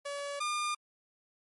sawtooth tone pair in turn, 569 / 1205.7 Hz, C#5 / D6, +45 / +45 cents, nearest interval octave + minor second, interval 1300 cents, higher second, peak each -32 / -27 dBFS, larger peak second, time 0.05-0.4 / 0.4-0.75 s, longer neither, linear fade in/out 10 ms, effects MP3 48 kbps

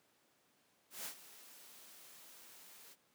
white noise with ADSR envelope, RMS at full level -43 dBFS, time 0.9-2.96 s, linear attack 150 ms, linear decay 94 ms, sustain -15 dB, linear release 42 ms, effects pink hiss -73 dBFS RMS until 3.14 s + high-pass 200 Hz 12 dB/octave

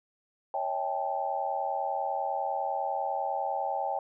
sine tone cluster, 555 / 645 / 791 / 871 Hz, C#5 / E5 / G5 / A5, +2 / -38 / +15 / -18 cents, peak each -36 / -36 / -31 / -35 dBFS, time 0.54-3.99 s, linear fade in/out 2 ms, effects none

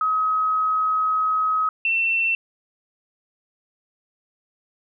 sine tone pair in turn, 1271 / 2693 Hz, D#6 / E7, +36 / +36 cents, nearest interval octave + minor second, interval 1300 cents, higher second, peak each -18 dBFS, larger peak neither, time 0.01-1.69 / 1.85-2.35 s, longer first, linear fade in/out 2 ms, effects none

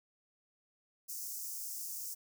white high-pass noise, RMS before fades -42 dBFS, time 1.08-2.15 s, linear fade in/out 20 ms, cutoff 5300 Hz, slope 48 dB/octave, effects none

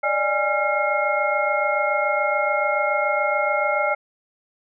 sine tone cluster, 580 / 607 / 822 / 1375 / 2148 Hz, D5 / D#5 / G#5 / F6 / C7, -22 / -43 / -18 / -27 / +45 cents, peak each -25 dBFS, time 0.03-3.95 s, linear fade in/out 10 ms, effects none

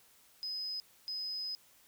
sine tone bursts at uneven times, 5040 Hz, D#8, 21 cents sharp, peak -36 dBFS, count 2, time 0.43-0.8 / 1.08-1.55 s, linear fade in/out 0 ms, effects white hiss -64 dBFS RMS until 1.87 s

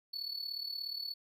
triangle tone with amplitude modulation, 4435 Hz, C#8, in tune, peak -33 dBFS, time 0.13-1.14 s, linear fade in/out 10 ms, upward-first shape sine, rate 36.9 Hz, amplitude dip 75%, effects none

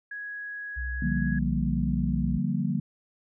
sine tone, 1665 Hz, G#6, 4 cents sharp, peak -34 dBFS, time 0.11-1.39 s, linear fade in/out 5 ms
sine tone with vibrato, 62.5 Hz, B1, 21 cents sharp, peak -30 dBFS, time 0.76-2.39 s, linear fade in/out 20 ms, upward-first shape triangle, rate 11 Hz, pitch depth 37 cents each way
sine chord, G minor seventh, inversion second, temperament just, 147 / 176.4 / 196 / 235.2 Hz, D3 / F3 / G3 / Bb3, +2 / +18 / 0 / +16 cents, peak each -30 dBFS, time 1.02-2.8 s, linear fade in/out 5 ms
effects none

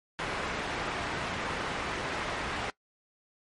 white low-pass noise, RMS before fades -34 dBFS, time 0.19-2.7 s, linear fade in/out 0 ms, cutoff 1800 Hz, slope 12 dB/octave, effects noise-tail reverb RT60 0.1 s tail -20 dB re dry + MP3 48 kbps

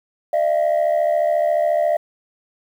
sine tone pair together, 605.8 / 680 Hz, D#5 / F5, -46 / -46 cents, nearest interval major second, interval 200 cents, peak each -16 dBFS, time 0.33-1.97 s, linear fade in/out 5 ms, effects tanh soft clip ceiling -12 dBFS + 8-bit

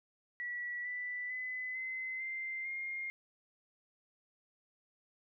sine tone with pitch steps, 1943 / 1978.1 / 2014 / 2050 / 2087 / 2125 Hz, B6 / B6 / B6 / C7 / C7 / C7, -29 / +2 / +33 / -36 / -5 / +26 cents, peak -37 dBFS, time 0.4-3.1 s, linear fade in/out 0 ms, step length 450 ms, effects none

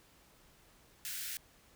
white high-pass noise, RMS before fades -41 dBFS, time 1.05-1.37 s, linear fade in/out 0 ms, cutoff 1400 Hz, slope 96 dB/octave, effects pink hiss -64 dBFS RMS until 1.75 s

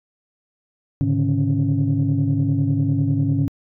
sine tone cluster, 105.9 / 138.3 / 148.3 / 277 Hz, G#2 / C#3 / D3 / C#4, +34 / -4 / +17 / -1 cents, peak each -21 dBFS, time 1.01-3.48 s, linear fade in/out 0 ms, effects tanh soft clip ceiling -10 dBFS

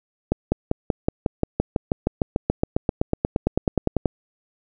accelerating click train, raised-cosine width 2 ms, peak -5 dBFS, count 28, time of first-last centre 0.32-4.057 s, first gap 200 ms, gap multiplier 0.97, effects none

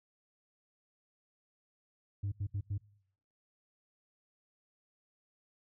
sine tone bursts at uneven times, 100 Hz, G2, 35 cents sharp, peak -30 dBFS, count 4, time 2.23-2.32 / 2.4-2.47 / 2.54-2.61 / 2.7-2.78 s, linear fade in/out 10 ms, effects noise-tail reverb RT60 0.7 s tail -24 dB re dry + tanh soft clip ceiling -31 dBFS

